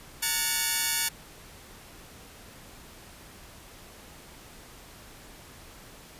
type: tone cluster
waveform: 5% pulse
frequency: 913 / 1456 / 1724 / 2248 Hz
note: A#5 / F#6 / A6 / C#7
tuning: -36 / -28 / -36 / +24 cents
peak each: -20 dBFS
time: 0.22-1.09 s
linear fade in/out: 10 ms
effects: pink hiss -49 dBFS RMS until 6.19 s + resampled to 32000 Hz